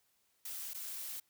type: noise with dropouts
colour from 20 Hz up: blue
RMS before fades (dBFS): -43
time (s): 0.45-1.2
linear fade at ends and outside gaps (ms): 5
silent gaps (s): 0.735-0.745
effects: white hiss -75 dBFS RMS until 1.29 s